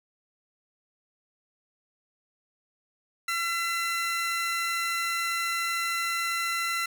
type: tone pair together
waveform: 30% pulse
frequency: 1357 / 2019 Hz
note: E6 / B6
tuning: +50 / +38 cents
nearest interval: perfect fifth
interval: 688 cents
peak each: -27 dBFS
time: 3.28-6.86 s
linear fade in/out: 5 ms
effects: none